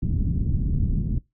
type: low-pass noise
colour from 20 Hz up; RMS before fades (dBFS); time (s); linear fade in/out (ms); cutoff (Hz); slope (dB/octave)
pink; -23; 0.02-1.19; 5; 220; 24
effects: noise-tail reverb RT60 0.2 s tail -21 dB re dry